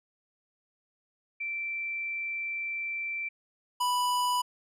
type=tone pair in turn; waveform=sine / square; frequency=2341 / 987.4 Hz; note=D7 / B5; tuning=-6 / -1 cents; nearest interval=octave + minor third; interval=1495 cents; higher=first; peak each=-31 / -26 dBFS; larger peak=second; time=1.4-3.29 / 3.8-4.42 s; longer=first; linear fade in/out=10 ms; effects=resampled to 32000 Hz